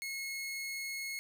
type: tone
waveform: sawtooth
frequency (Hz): 2173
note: C#7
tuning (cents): -35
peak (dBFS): -34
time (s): 0.02-1.19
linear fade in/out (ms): 0
effects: none